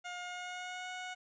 15% pulse tone with pitch glide, 713 to 733.5 Hz, F5 to F#5, +36 to -15 cents, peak -34 dBFS, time 0.04-1.15 s, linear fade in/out 20 ms, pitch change +49 cents, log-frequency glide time 0.19-0.9 s, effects resampled to 16000 Hz + 12-bit

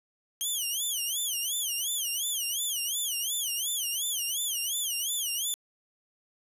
10% pulse tone with vibrato, 3135 Hz, G7, 1 cent flat, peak -21 dBFS, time 0.41-5.54 s, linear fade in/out 0 ms, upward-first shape sine, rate 2.8 Hz, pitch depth 210 cents each way, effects resampled to 32000 Hz + 9-bit

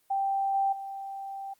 sine tone with level steps, 784 Hz, G5, in tune, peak -25 / -23 / -35 dBFS, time 0.1-1.54 s, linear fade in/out 10 ms, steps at 0.54 / 0.72 s, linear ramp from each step 10 ms, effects white hiss -68 dBFS RMS until 1.59 s + Opus 32 kbps

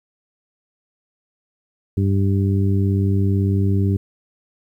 harmonic tone, 98 Hz, G2, in tune, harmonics 1 / 2 / 3 / 4, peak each -16 / -22 / -26 / -28 dBFS, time 1.97-3.97 s, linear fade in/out 5 ms, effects 9-bit

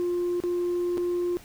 sine tone with dropouts, 352.1 Hz, F4, 14 cents sharp, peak -22 dBFS, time 0-1.37 s, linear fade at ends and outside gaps 0 ms, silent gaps 0.402-0.437 / 0.973-0.979 s, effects tanh soft clip ceiling -22 dBFS + pink hiss -50 dBFS RMS until 1.44 s

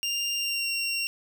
25% pulse tone with pitch glide, 2794 to 2752 Hz, F7 to F7, 0 to -26 cents, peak -23 dBFS, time 0.03-1.07 s, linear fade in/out 0 ms, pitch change -26 cents, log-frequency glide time 0.36-0.68 s, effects none

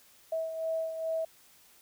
sine beating tone pair, 647 / 649.4 Hz, E5 / E5, -32 / -26 cents, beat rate 2.4 Hz, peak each -31 / -39 dBFS, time 0.32-1.25 s, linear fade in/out 5 ms, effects white hiss -60 dBFS RMS until 1.81 s

